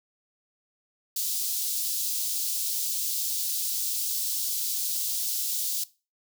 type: high-pass noise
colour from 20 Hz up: white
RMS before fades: -29 dBFS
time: 1.16-5.84 s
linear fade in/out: 5 ms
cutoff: 3900 Hz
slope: 24 dB/octave
effects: noise-tail reverb RT60 0.3 s tail -19 dB re dry